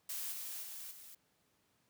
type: noise with level steps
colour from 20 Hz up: blue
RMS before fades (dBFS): -41 / -44 / -47 / -54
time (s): 0.09-1.15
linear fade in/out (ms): 5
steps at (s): 0.32 / 0.63 / 0.91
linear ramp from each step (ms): 2
effects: pink hiss -75 dBFS RMS until 1.89 s + high-pass 100 Hz 12 dB/octave